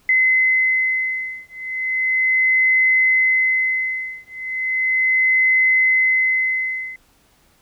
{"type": "beating tone pair", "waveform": "sine", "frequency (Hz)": [2045, 2045.36], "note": ["C7", "C7"], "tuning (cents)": [-40, -40], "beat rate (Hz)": 0.36, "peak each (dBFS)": -18, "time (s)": [0.09, 6.96], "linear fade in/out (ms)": 2, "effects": ["pink hiss -57 dBFS RMS until 7.61 s"]}